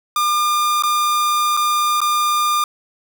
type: tone with dropouts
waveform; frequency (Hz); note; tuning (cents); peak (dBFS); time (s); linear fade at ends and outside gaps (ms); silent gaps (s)
45% pulse; 1204; D6; +43; -15; 0.16-2.64; 2; 0.824-0.835 / 1.568-1.572 / 2.005-2.015
effects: none